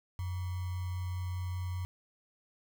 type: tone with sample-and-hold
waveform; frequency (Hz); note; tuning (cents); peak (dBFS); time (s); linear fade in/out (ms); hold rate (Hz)
sine; 90.5; F#2; -38; -33; 0.19-1.85; 0; 1050
effects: none